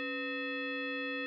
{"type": "tone with frequency modulation", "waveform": "sine", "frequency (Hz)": 1053, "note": "C6", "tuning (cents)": 11, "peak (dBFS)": -34, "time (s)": [0, 1.26], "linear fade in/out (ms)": 0, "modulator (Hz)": 777, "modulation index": 2.5, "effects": []}